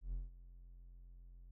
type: tone with ADSR envelope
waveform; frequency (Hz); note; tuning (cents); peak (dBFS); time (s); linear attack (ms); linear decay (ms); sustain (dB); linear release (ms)
triangle; 43.65; F1; 0; -35; 0.01-1.51; 120; 170; -17; 4
effects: none